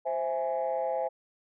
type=chord; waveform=sine; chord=C augmented; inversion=none; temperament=equal; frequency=523.3 / 659.3 / 830.6 Hz; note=C5 / E5 / G#5; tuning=0 / 0 / 0 cents; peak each=-30 / -31 / -32 dBFS; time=0.05-1.09 s; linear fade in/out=20 ms; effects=tanh soft clip ceiling -21 dBFS

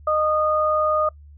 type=tone pair together; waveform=sine; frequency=615 / 1230 Hz; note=D#5 / D#6; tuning=-20 / -20 cents; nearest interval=octave; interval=1200 cents; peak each=-20 dBFS; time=0.07-1.09 s; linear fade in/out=5 ms; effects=noise-tail reverb RT60 0.1 s tail -23 dB re dry + added 73 Hz sine -42 dBFS peak until 1.37 s

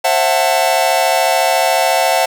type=chord; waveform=45% pulse; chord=F# half-diminished seventh; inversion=second; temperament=just; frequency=532.8 / 666 / 740 / 888 Hz; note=C5 / E5 / F#5 / A5; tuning=+31 / +18 / 0 / +16 cents; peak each=-19 / -16 / -16 / -19 dBFS; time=0.04-2.26 s; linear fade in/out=10 ms; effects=none

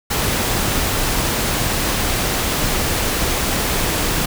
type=noise; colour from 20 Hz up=pink; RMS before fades=-19 dBFS; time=0.1-4.26 s; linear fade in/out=10 ms; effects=none

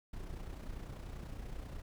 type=noise with amplitude modulation; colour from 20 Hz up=brown; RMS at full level=-42 dBFS; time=0.13-1.82 s; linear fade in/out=5 ms; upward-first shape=sine; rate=30.2 Hz; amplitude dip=55%; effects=none

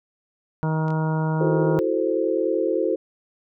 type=harmonic tone; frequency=157.8 Hz; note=D#3; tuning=25 cents sharp; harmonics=1 / 2 / 3 / 4 / 5 / 6 / 7 / 8 / 9; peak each=-21 / -32 / -32 / -34 / -38 / -31 / -42 / -44 / -37 dBFS; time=0.63-1.79 s; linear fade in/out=0 ms
type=clicks; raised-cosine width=0.2 ms; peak=-28 dBFS; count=2; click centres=0.882 / 0.905 s
type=chord; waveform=sine; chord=F# half-diminished seventh; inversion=third; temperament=equal; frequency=329.6 / 370 / 440 / 523.3 Hz; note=E4 / F#4 / A4 / C5; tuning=0 / 0 / 0 / 0 cents; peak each=-25 dBFS; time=1.4-2.96 s; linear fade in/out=10 ms
effects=none

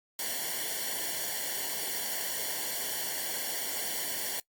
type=noise with comb filter; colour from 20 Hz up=white; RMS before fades=-34 dBFS; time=0.19-4.4 s; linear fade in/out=2 ms; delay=0.79 ms; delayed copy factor=-0.85; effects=noise-tail reverb RT60 0.1 s tail -23 dB re dry + Opus 48 kbps

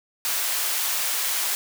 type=high-pass noise; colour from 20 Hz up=white; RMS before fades=-25 dBFS; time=0.25-1.55 s; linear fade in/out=0 ms; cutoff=690 Hz; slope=12 dB/octave; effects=none

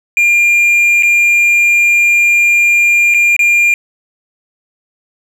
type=tone with dropouts; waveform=triangle; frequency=2400 Hz; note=D7; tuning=37 cents sharp; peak=-5 dBFS; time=0.17-3.74 s; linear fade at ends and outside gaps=1 ms; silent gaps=1.025-1.032 / 3.14-3.145 / 3.365-3.392 s; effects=7-bit

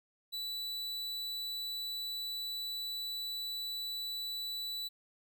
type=tone; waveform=45% pulse; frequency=3960 Hz; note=B7; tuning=4 cents sharp; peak=-37 dBFS; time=0.32-4.89 s; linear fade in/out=20 ms; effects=none

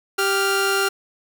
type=tone pair together; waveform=sawtooth; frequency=392 / 1396.9 Hz; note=G4 / F6; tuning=0 / 0 cents; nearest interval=octave + minor seventh; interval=2200 cents; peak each=-17 dBFS; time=0.18-0.89 s; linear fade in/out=10 ms; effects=none

